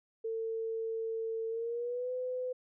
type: tone with pitch glide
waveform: sine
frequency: 450 to 505.1 Hz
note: A4 to B4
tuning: +39 to +39 cents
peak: -33 dBFS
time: 0.24-2.53 s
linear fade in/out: 10 ms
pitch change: +200 cents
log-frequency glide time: 1.49-2.12 s
effects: none